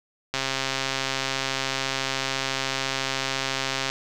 click train, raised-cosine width 0.2 ms, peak -8 dBFS, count 478, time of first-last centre 0.34-3.9 s, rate 134 Hz, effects none

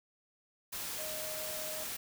sine tone in noise, 622.3 Hz, D#5, in tune, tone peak -43 dBFS, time 0.98-1.84 s, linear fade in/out 10 ms, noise white, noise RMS -40 dBFS, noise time 0.72-1.97 s, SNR -6 dB, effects none

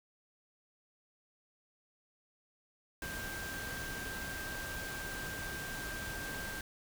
sine tone in noise, 1580 Hz, G6, 13 cents sharp, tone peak -42 dBFS, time 3.02-6.61 s, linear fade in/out 2 ms, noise pink, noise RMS -43 dBFS, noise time 3.02-6.61 s, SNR -2 dB, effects none

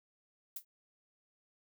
violet noise with exponential decay, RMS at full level -36 dBFS, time 0.56-0.65 s, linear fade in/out 5 ms, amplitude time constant 18 ms, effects none

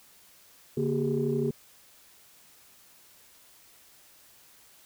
sine tone cluster, 143.2 / 234.5 / 382.2 / 414.3 Hz, D3 / A#3 / G4 / G#4, -43 / +11 / -44 / -4 cents, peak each -30 dBFS, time 0.77-1.51 s, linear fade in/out 5 ms, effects tanh soft clip ceiling -16 dBFS + white hiss -57 dBFS RMS until 4.85 s

